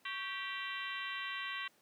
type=harmonic tone with a mistuned harmonic; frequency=390.5 Hz; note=G4; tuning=7 cents flat; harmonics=3 / 4 / 5 / 6 / 7 / 8 / 9 / 10; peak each=-45 / -46 / -43 / -49 / -46 / -47 / -54 / -51 dBFS; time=0.05-1.68 s; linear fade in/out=5 ms; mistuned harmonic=3; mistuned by=-82 cents; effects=pink hiss -69 dBFS RMS until 1.81 s + high-pass 200 Hz 12 dB/octave